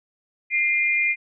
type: tone pair together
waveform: sine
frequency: 2093 / 2418 Hz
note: C7 / D7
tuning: 0 / +50 cents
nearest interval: major second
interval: 250 cents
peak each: -21 dBFS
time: 0.5-1.16 s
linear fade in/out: 50 ms
effects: none